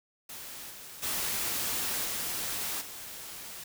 white noise with level steps, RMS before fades -43 / -46 / -32 / -34 / -43 dBFS, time 0.29-3.64 s, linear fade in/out 5 ms, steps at 0.69 / 1.02 / 2.04 / 2.8 s, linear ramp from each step 20 ms, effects none

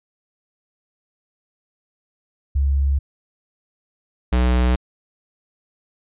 sine / square tone pair in turn, 69.3 / 61.74 Hz, C#2 / B1, 0 / 0 cents, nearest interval major second, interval 200 cents, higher first, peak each -15 / -15 dBFS, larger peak neither, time 2.55-2.99 / 4.32-4.76 s, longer neither, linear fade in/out 10 ms, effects resampled to 8000 Hz

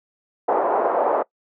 pink band-pass noise, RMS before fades -20 dBFS, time 0.48-1.23 s, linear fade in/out 10 ms, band 450 to 960 Hz, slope 24 dB/octave, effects noise-tail reverb RT60 0.1 s tail -22 dB re dry

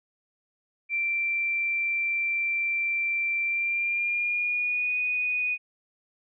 sine tone with pitch glide, 2352 to 2478 Hz, D7 to D#7, +2 to -8 cents, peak -24 dBFS, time 0.89-5.58 s, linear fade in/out 50 ms, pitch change +90 cents, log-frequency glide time 3.44-4.98 s, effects none

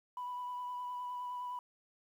sine tone with vibrato, 987.8 Hz, B5, in tune, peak -37 dBFS, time 0.17-1.59 s, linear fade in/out 2 ms, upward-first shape triangle, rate 9.7 Hz, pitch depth 18 cents each way, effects tanh soft clip ceiling -34 dBFS + 11-bit

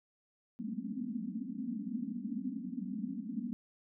pink band-pass noise, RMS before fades -39 dBFS, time 0.59-3.53 s, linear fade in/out 0 ms, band 190 to 270 Hz, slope 96 dB/octave, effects none

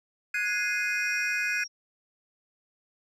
triangle chord, Ab dominant seventh, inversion third, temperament equal with one note detuned, 1463 / 1661.2 / 2093 / 2489 Hz, Gb6 / Ab6 / C7 / Eb7, -20 / 0 / 0 / 0 cents, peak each -31 / -30 / -33 / -28 dBFS, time 0.34-1.64 s, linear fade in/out 5 ms
sine tone with tremolo, 5600 Hz, F8, 4 cents sharp, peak -36 dBFS, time 0.45-1.68 s, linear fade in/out 20 ms, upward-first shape triangle, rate 1.8 Hz, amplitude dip 50%
effects none

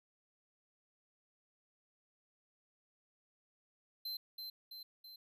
square tone with echo, 4100 Hz, C8, 36 cents flat, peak -40 dBFS, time 4.05-4.17 s, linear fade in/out 5 ms, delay 330 ms, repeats 3, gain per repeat -4 dB, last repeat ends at 5.16 s, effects none

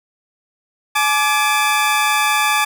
20% pulse tone pair together, 849.8 / 1174.7 Hz, G#5 / D6, +40 / 0 cents, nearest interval tritone, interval 560 cents, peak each -12 dBFS, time 0.95-2.65 s, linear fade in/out 10 ms, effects none

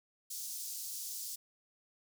pink high-pass noise, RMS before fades -42 dBFS, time 0.3-1.36 s, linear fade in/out 10 ms, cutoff 5100 Hz, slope 24 dB/octave, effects none

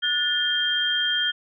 sine tone cluster, 1459 / 1754 / 3189 Hz, F#6 / A6 / G7, -25 / -6 / +29 cents, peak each -27 / -29 / -22 dBFS, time 0.02-1.32 s, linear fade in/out 20 ms, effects none

